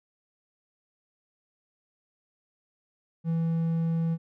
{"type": "tone", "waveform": "triangle", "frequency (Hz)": 164.81, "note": "E3", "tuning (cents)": 0, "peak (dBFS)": -22, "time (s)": [3.24, 4.18], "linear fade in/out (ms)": 50, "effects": []}